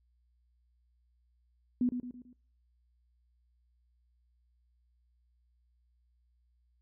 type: tone with echo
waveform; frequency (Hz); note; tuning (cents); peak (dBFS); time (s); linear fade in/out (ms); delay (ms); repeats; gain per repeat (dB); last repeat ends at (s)
sine; 246.9; B3; 0; -25; 1.81-1.89; 2; 110; 4; -7; 2.33
effects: noise-tail reverb RT60 0.5 s tail -24 dB re dry + added 60 Hz sine -68 dBFS peak until 6.81 s